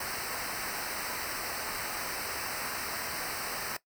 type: noise with comb filter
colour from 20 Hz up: pink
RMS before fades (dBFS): -36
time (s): 0-3.77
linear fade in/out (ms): 5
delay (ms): 0.29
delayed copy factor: -0.85
effects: noise-tail reverb RT60 0.1 s tail -18 dB re dry